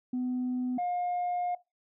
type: tone pair in turn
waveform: sine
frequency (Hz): 251 / 712.4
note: B3 / F5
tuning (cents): +28 / +34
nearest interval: octave + tritone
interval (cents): 1806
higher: second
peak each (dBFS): -27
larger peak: neither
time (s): 0.13-0.78 / 0.78-1.55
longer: second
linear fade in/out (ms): 5
effects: noise-tail reverb RT60 0.2 s tail -18 dB re dry + tanh soft clip ceiling -26 dBFS